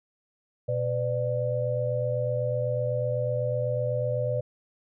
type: tone cluster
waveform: sine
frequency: 121.9 / 505 / 593 Hz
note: B2 / B4 / D5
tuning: -22 / +39 / +17 cents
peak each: -29 dBFS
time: 0.68-4.41 s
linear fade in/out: 10 ms
effects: none